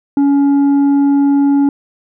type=tone with tanh clipping; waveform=sine; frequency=281.2 Hz; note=C#4; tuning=25 cents sharp; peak=-9 dBFS; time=0.17-1.69 s; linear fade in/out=2 ms; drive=5 dB; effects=none